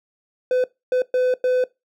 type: tone bursts at uneven times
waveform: triangle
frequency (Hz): 505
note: B4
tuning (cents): +39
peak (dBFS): -14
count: 4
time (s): 0.51-0.64 / 0.92-1.02 / 1.14-1.34 / 1.44-1.64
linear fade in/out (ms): 2
effects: noise-tail reverb RT60 0.2 s tail -20 dB re dry